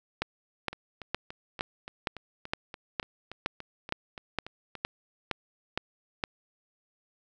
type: two click trains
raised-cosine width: 0.3 ms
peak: -12 / -24 dBFS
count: 14 / 15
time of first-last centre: 0.22-6.239 / 0.73-4.753 s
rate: 2.16 / 3.48 Hz
effects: none